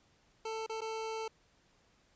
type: tone with dropouts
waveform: 25% pulse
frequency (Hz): 443.8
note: A4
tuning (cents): +15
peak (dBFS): -33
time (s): 0.45-1.28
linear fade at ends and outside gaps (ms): 5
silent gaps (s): 0.664-0.695 / 0.808-0.816
effects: pink hiss -69 dBFS RMS until 2.15 s + resampled to 16000 Hz